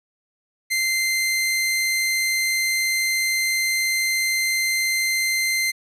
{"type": "tone", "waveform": "sawtooth", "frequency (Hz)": 2081, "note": "C7", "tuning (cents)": -10, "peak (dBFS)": -16, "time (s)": [0.7, 5.72], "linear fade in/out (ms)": 20, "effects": ["resampled to 32000 Hz"]}